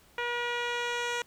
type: tone with low-pass filter sweep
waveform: 10% pulse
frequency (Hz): 480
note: B4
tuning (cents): -49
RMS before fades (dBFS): -32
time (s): 0.18-1.22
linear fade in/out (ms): 2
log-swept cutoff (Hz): 2600 to 6700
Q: 0.99
effects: pink hiss -60 dBFS RMS until 1.26 s